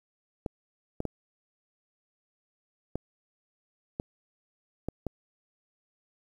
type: clicks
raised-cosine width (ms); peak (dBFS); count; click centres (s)
2; -18; 7; 0.462 / 1.004 / 1.053 / 2.956 / 3.999 / 4.886 / 5.067
effects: 9-bit